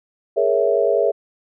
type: chord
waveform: sine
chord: A# half-diminished seventh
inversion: third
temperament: equal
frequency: 415.3 / 466.2 / 554.4 / 659.3 Hz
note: G#4 / A#4 / C#5 / E5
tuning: 0 / 0 / 0 / 0 cents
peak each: -20 dBFS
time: 0.36-1.12 s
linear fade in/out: 20 ms
effects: none